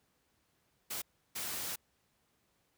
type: noise bursts at uneven times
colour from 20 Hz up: white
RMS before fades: -39 dBFS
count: 2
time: 0.9-1.02 / 1.35-1.76 s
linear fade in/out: 10 ms
effects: pink hiss -75 dBFS RMS until 2.77 s + high-pass 60 Hz 12 dB/octave